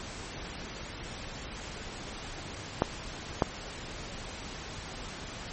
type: clicks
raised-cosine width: 1 ms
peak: -8 dBFS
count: 2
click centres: 2.821 / 3.422 s
effects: pink hiss -41 dBFS RMS until 5.52 s + MP3 32 kbps